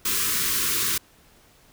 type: band-stop noise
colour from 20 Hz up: white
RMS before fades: -24 dBFS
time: 0.05-0.98 s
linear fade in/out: 5 ms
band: 470 to 1000 Hz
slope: 96 dB/octave
effects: pink hiss -56 dBFS RMS until 1.72 s